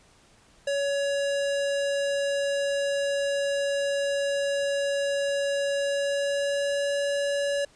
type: tone with pitch glide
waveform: square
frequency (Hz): 562 to 566.9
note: C#5 to C#5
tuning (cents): +24 to +39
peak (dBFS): -25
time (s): 0.67-7.65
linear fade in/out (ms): 5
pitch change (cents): +15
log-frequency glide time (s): 5.76-6.96
effects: pink hiss -58 dBFS RMS until 7.75 s + resampled to 22050 Hz